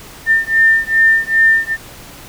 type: beating tone pair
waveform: sine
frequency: 1800 / 1802.5 Hz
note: A6 / A6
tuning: +39 / +41 cents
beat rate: 2.5 Hz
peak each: -12 dBFS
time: 0.26-1.77 s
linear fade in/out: 50 ms
effects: pink hiss -36 dBFS RMS until 2.28 s